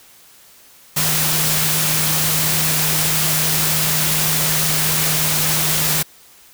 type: tone in noise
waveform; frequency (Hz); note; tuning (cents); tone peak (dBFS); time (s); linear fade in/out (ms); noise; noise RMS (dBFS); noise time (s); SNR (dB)
sine; 155.9; D#3; +4; -24; 0.96-6.03; 10; white; -18; 0.96-6.03; -9
effects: white hiss -47 dBFS RMS until 6.53 s